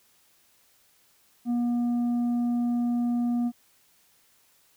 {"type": "tone with tanh clipping", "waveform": "triangle", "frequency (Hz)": 240, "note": "B3", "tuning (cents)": -49, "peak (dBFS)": -24, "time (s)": [1.45, 3.52], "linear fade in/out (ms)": 50, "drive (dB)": 9, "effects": ["white hiss -63 dBFS RMS until 4.76 s"]}